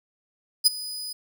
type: tone with ADSR envelope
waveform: sawtooth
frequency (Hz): 4978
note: D#8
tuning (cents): 0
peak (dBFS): -9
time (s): 0.64-1.13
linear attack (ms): 27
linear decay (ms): 17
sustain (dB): -20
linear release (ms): 8
effects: none